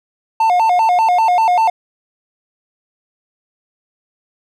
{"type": "tone with vibrato", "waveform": "triangle", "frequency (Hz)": 800, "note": "G5", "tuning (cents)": 35, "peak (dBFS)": -8, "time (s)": [0.4, 1.7], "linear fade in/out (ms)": 5, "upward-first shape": "square", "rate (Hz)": 5.1, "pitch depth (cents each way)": 190, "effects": []}